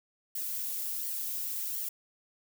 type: noise with flanger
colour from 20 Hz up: violet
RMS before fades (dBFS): -35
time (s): 0.35-1.89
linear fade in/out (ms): 5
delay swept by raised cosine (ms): 0.78 to 3.08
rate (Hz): 1.4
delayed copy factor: -0.65
effects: none